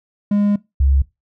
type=tone pair in turn; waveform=triangle / sine; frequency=204.7 / 68.31 Hz; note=G#3 / C#2; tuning=-25 / -25 cents; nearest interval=octave + perfect fifth; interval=1900 cents; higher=first; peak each=-11 dBFS; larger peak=neither; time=0.31-0.56 / 0.8-1.02 s; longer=first; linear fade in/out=5 ms; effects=noise-tail reverb RT60 0.2 s tail -20 dB re dry